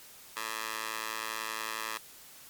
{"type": "tone with high-pass filter", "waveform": "15% pulse", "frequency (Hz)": 110.6, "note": "A2", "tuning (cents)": 9, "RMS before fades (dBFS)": -37, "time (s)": [0.36, 1.98], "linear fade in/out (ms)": 10, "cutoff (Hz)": 1200, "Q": 1, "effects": ["white hiss -52 dBFS RMS until 2.49 s", "MP3 96 kbps"]}